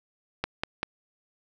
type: click train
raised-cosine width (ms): 0.3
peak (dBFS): -11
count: 3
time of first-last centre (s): 0.44-0.831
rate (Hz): 5.12
effects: none